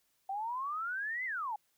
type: exponential two-way sweep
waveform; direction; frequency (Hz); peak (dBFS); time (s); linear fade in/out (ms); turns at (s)
sine; up then down; 760 to 2093 to 807; -34; 0.29-1.56; 5; 1.25
effects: white hiss -75 dBFS RMS until 1.77 s